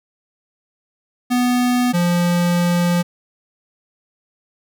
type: tone pair in turn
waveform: square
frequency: 246.9 / 174.58 Hz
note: B3 / F3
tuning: 0 / 0 cents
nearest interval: tritone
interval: 600 cents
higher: first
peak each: -15 dBFS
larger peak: neither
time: 1.3-1.93 / 1.93-3.03 s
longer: second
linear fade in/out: 20 ms
effects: none